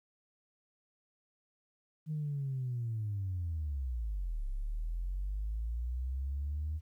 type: linear two-way sweep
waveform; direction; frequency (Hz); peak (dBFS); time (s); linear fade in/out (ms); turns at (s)
sine; down then up; 157.4 to 32.9 to 78.7; -32; 2.06-6.81; 50; 4.47
effects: tanh soft clip ceiling -29 dBFS + 12-bit